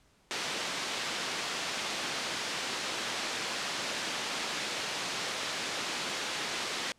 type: band-pass noise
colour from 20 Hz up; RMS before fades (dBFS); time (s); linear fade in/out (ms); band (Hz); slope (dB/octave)
white; -35; 0.31-6.92; 0; 180 to 4700; 12
effects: pink hiss -66 dBFS RMS until 6.98 s + low-pass 9000 Hz 12 dB/octave